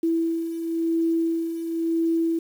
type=beating tone pair; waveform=sine; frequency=329.6 / 330.56 Hz; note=E4 / E4; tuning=0 / +5 cents; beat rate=0.96 Hz; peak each=-29 / -22 dBFS; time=0.03-2.39 s; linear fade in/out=5 ms; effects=8-bit